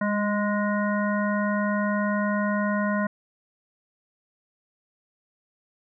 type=harmonic tone with a mistuned harmonic; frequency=207.7 Hz; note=G#3; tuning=in tune; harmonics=1 / 3 / 5 / 7 / 9; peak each=-24 / -29 / -31 / -32 / -34 dBFS; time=0.01-3.07 s; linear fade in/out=5 ms; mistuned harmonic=1; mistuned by=-26 cents; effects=none